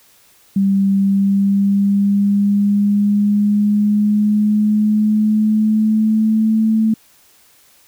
sine tone with pitch glide, 196 to 220 Hz, G3 to A3, 0 to 0 cents, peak -11 dBFS, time 0.56-6.94 s, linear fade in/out 5 ms, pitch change +200 cents, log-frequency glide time 0.94-6.62 s, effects white hiss -51 dBFS RMS until 7.87 s

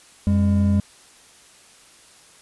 triangle tone pair together, 90 / 202.2 Hz, F#2 / G#3, -47 / -46 cents, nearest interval octave + major second, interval 1401 cents, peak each -16 dBFS, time 0.27-0.8 s, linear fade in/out 0 ms, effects white hiss -50 dBFS RMS until 2.41 s + resampled to 24000 Hz

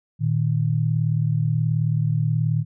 sine tone pair together, 115.44 / 154.1 Hz, A#2 / D#3, -16 / -16 cents, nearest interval perfect fourth, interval 500 cents, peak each -21 dBFS, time 0.19-2.65 s, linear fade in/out 50 ms, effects none

